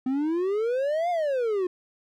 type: exponential two-way sweep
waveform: triangle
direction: up then down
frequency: 252.8 to 720 to 353.1 Hz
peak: -21 dBFS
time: 0.06-1.67 s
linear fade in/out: 5 ms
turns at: 1.1 s
effects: none